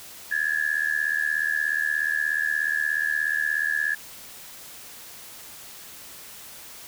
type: tone with amplitude modulation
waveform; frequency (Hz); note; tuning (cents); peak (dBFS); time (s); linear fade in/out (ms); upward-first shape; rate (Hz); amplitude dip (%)
sine; 1699; G#6; +39; -18; 0.31-3.95; 10; sine; 76.8; 90
effects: white hiss -43 dBFS RMS until 6.87 s